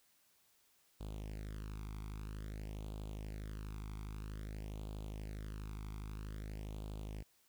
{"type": "tone with flanger", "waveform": "sawtooth", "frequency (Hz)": 52.3, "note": "G#1", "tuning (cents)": 13, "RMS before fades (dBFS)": -45, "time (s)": [1, 7.23], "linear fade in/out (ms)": 10, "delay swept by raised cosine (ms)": [0.26, 0.87], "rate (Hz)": 0.51, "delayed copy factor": 0.85, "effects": ["white hiss -72 dBFS RMS until 7.48 s"]}